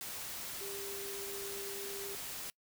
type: tone in noise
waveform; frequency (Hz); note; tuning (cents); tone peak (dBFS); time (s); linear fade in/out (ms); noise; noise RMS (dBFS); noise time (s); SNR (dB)
sine; 397.5; G4; +24; -44; 0.61-2.15; 0; white; -43; 0.01-2.5; -4
effects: noise-tail reverb RT60 0.1 s tail -25 dB re dry